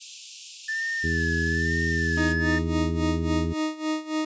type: high-pass noise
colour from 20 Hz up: white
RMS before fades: -38 dBFS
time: 0-2.34 s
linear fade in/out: 20 ms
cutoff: 2500 Hz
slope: 96 dB/octave
type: tone with vibrato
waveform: triangle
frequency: 1760 Hz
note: A6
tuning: in tune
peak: -24 dBFS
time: 0.68-2.59 s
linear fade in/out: 10 ms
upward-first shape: sine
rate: 1.1 Hz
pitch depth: 62 cents each way
type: harmonic tone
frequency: 82.3 Hz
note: E2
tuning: 2 cents flat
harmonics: 1 / 2 / 3 / 4 / 5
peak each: -27 / -30 / -32 / -33 / -34 dBFS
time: 1.03-3.54 s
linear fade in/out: 20 ms
type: tone with tremolo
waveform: 40% pulse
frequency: 311.1 Hz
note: D#4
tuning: in tune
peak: -22 dBFS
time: 2.17-4.25 s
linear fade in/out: 5 ms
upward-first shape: sine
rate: 3.6 Hz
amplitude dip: 85%
effects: resampled to 16000 Hz

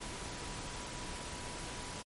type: tone in noise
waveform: sine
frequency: 978 Hz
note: B5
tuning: 17 cents flat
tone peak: -52 dBFS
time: 0-2.03 s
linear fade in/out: 20 ms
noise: pink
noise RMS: -43 dBFS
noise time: 0-2.03 s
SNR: -12 dB
effects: MP3 48 kbps

